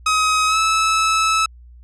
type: tone with pitch glide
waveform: sawtooth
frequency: 1267 to 1304.1 Hz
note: D#6 to E6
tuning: +31 to -19 cents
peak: -11 dBFS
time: 0.06-1.46 s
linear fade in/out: 5 ms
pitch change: +50 cents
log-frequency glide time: 0.47-0.58 s
effects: added 60 Hz sine -40 dBFS peak until 1.83 s + resampled to 22050 Hz